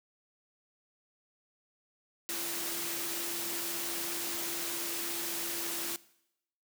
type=tone in noise; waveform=sine; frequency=340 Hz; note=F4; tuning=46 cents flat; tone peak=-45 dBFS; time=2.29-5.96 s; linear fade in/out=0 ms; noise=white; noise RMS=-36 dBFS; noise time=2.29-5.96 s; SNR=-12 dB; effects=noise-tail reverb RT60 0.8 s tail -20 dB re dry + high-pass 150 Hz 12 dB/octave